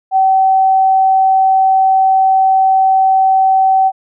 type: tone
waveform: sine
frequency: 765 Hz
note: G5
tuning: 42 cents flat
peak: -7 dBFS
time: 0.11-3.92 s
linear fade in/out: 50 ms
effects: none